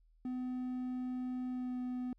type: tone with pitch glide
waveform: triangle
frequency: 252.6 to 250.3 Hz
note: B3 to B3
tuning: +39 to +23 cents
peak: -34 dBFS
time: 0.25-2.13 s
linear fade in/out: 2 ms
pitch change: -16 cents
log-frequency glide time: 1.49-1.77 s
effects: added 40 Hz sine -64 dBFS peak until 2.18 s